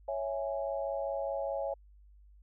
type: chord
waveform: sine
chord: C# minor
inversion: none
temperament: equal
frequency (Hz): 554.4 / 659.3 / 830.6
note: C#5 / E5 / G#5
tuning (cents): 0 / 0 / 0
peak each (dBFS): -34 / -37 / -40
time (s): 0.08-1.74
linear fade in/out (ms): 5
effects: added 50 Hz sine -55 dBFS peak until 2.42 s